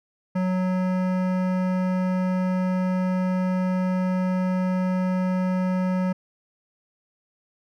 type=tone with hard clipping; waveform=sine; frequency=184.5 Hz; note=F#3; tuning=5 cents flat; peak=-23 dBFS; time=0.35-6.13 s; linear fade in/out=10 ms; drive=16 dB; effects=none